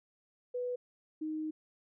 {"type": "tone pair in turn", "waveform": "sine", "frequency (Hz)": [493.9, 311.1], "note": ["B4", "D#4"], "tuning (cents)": [0, 0], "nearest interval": "minor sixth", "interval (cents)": 800, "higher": "first", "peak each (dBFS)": [-33, -34], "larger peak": "first", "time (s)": [[0.54, 0.76], [1.21, 1.51]], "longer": "second", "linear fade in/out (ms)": 10, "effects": []}